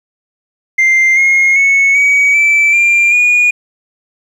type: tone with pitch steps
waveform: sine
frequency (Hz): 2093 / 2148 / 2205 / 2263 / 2322 / 2383 / 2446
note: C7 / C7 / C#7 / C#7 / D7 / D7 / D#7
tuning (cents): 0 / +45 / -10 / +35 / -20 / +25 / -30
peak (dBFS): -4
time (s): 0.78-3.51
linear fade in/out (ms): 10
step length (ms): 390
effects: tanh soft clip ceiling -5 dBFS + 7-bit